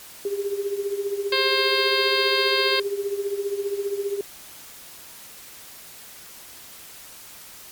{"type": "tone with tremolo", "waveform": "sine", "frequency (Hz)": 400.9, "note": "G4", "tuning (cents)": 39, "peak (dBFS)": -20, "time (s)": [0.25, 4.21], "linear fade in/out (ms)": 2, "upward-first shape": "triangle", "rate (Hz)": 15, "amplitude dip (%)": 80}
{"type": "harmonic tone", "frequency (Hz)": 530, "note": "C5", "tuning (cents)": 22, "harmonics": [1, 2, 3, 4, 5, 6, 7, 8, 9], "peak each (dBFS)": [-28, -28, -28, -28, -28, -28, -28, -28, -28], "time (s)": [1.32, 2.8], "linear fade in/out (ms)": 5}
{"effects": ["white hiss -43 dBFS RMS until 7.71 s", "MP3 96 kbps"]}